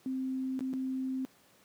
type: tone with dropouts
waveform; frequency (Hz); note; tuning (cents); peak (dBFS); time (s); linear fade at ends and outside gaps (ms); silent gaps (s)
sine; 261.6; C4; 0; -31; 0.06-1.25; 0; 0.592-0.607 / 0.731-0.737
effects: pink hiss -63 dBFS RMS until 1.64 s + high-pass 150 Hz 12 dB/octave